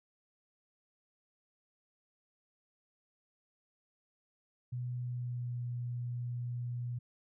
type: tone with pitch glide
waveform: sine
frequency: 123.47 to 121.49 Hz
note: B2 to B2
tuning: 0 to -28 cents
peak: -35 dBFS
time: 4.72-6.99 s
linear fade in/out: 10 ms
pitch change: -28 cents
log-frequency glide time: 4.94-5.62 s
effects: none